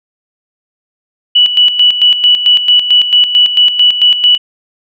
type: tone with tremolo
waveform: sine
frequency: 2952 Hz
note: F#7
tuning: 5 cents flat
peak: -3 dBFS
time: 1.35-4.38 s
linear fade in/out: 10 ms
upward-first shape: square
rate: 4.5 Hz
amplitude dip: 65%
effects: none